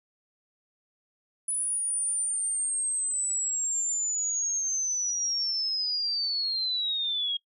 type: linear sweep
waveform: sine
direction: down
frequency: 9956 to 3263 Hz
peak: -26 dBFS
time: 1.48-7.37 s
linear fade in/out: 5 ms
effects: noise-tail reverb RT60 0.1 s tail -23 dB re dry